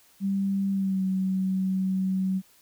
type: tone with pitch glide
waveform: sine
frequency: 196 to 189 Hz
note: G3 to F#3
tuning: 0 to +37 cents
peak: -23 dBFS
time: 0.2-2.42 s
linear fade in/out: 50 ms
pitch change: -63 cents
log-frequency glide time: 0.71-1.03 s
effects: white hiss -59 dBFS RMS until 2.61 s